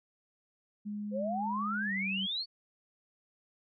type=tone with pitch glide; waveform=sine; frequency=207.7 to 193.79 Hz; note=G#3 to G3; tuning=0 to -20 cents; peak=-35 dBFS; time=0.85-2.27 s; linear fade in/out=20 ms; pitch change=-120 cents; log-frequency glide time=1.84-1.94 s
type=exponential sweep; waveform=sine; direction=up; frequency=495 to 4546 Hz; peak=-32 dBFS; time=1.11-2.46 s; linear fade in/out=50 ms
effects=none